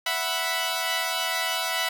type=chord; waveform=10% pulse; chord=E suspended second; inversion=none; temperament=equal; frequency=659.3 / 740 / 987.8 Hz; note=E5 / F#5 / B5; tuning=0 / 0 / 0 cents; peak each=-21 dBFS; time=0.06-1.89 s; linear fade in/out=5 ms; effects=none